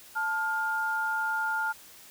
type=tone pair together; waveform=sine; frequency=880 / 1410.8 Hz; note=A5 / F6; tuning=0 / +17 cents; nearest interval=minor sixth; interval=817 cents; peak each=-31 / -28 dBFS; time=0.15-1.73 s; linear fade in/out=20 ms; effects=white hiss -51 dBFS RMS until 2.1 s